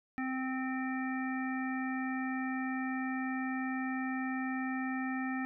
harmonic tone, 260.6 Hz, C4, 7 cents flat, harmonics 1 / 3 / 5 / 7 / 9, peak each -34 / -42 / -45 / -41 / -47 dBFS, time 0.18-5.45 s, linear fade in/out 0 ms, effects none

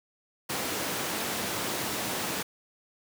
pink high-pass noise, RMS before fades -32 dBFS, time 0.49-2.43 s, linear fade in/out 10 ms, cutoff 190 Hz, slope 12 dB/octave, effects none

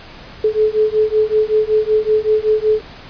sine beating tone pair, 428.3 / 433.6 Hz, A4 / A4, -47 / -25 cents, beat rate 5.3 Hz, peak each -15 dBFS, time 0.44-2.81 s, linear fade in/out 5 ms, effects pink hiss -37 dBFS RMS until 3.09 s + resampled to 11025 Hz

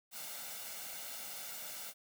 white noise with comb filter, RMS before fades -45 dBFS, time 0.11-1.94 s, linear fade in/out 50 ms, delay 1.4 ms, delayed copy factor +0.6, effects high-pass 200 Hz 12 dB/octave

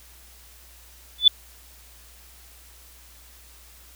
sine tone with exponential growth, 3484 Hz, A7, 18 cents flat, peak -6 dBFS, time 1.18-1.28 s, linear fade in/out 5 ms, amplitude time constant 20 ms, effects added 60 Hz sine -51 dBFS peak until 3.95 s + white hiss -51 dBFS RMS until 3.95 s

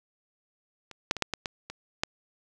clicks, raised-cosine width 0.2 ms, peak -26 / -6 / -18 / -7 / -12 / -14 / -21 / -8 dBFS, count 8, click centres 0.913 / 1.111 / 1.167 / 1.223 / 1.337 / 1.458 / 1.7 / 2.035 s, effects none

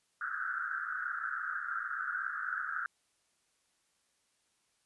white band-pass noise, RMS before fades -37 dBFS, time 0.21-2.86 s, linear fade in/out 2 ms, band 1300 to 1600 Hz, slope 96 dB/octave, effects white hiss -75 dBFS RMS until 4.85 s + resampled to 24000 Hz

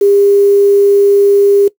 sine tone with quantisation, 402.2 Hz, G4, 44 cents sharp, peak -5 dBFS, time 0.01-1.68 s, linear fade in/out 5 ms, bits 5, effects noise-tail reverb RT60 0.1 s tail -19 dB re dry

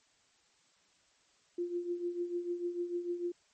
sine tone with tremolo, 349.6 Hz, F4, 2 cents sharp, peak -30 dBFS, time 1.58-3.32 s, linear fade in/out 5 ms, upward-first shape triangle, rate 6.7 Hz, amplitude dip 75%, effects white hiss -69 dBFS RMS until 3.53 s + MP3 32 kbps

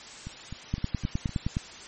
two click trains, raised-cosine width 5 ms, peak -24 / -14 dBFS, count 5 / 9, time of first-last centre 0.27-1.293 / 0.74-1.569 s, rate 3.91 / 9.65 Hz, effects white hiss -44 dBFS RMS until 1.87 s + MP3 32 kbps

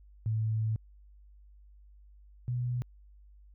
sine tone pair in turn, 110 / 123.01 Hz, A2 / B2, 0 / -6 cents, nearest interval major second, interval 194 cents, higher second, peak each -27 / -29 dBFS, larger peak first, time 0.26-0.76 / 2.48-2.82 s, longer first, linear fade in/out 0 ms, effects added 50 Hz sine -53 dBFS peak until 3.54 s

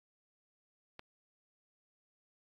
click, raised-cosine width 0.3 ms, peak -30 dBFS, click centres 0.994 s, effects AAC 48 kbps

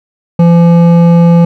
triangle tone with hard clipping, 170.2 Hz, F3, 44 cents flat, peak -4 dBFS, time 0.39-1.45 s, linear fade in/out 5 ms, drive 14 dB, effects none

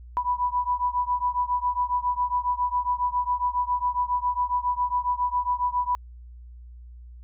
sine beating tone pair, 983 / 990.3 Hz, B5 / B5, -8 / +4 cents, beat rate 7.3 Hz, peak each -25 / -26 dBFS, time 0.17-5.95 s, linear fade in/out 0 ms, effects added 60 Hz sine -41 dBFS peak until 7.23 s

